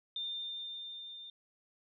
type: tone with level ramp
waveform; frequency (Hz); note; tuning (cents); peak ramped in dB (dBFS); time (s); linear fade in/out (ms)
sine; 3606; A7; +42; -35 to -46; 0.16-1.3; 2
effects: none